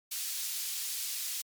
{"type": "high-pass noise", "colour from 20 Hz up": "pink", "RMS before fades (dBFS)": -36, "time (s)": [0.11, 1.42], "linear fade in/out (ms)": 10, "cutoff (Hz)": 4500, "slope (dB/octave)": 12, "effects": ["MP3 96 kbps"]}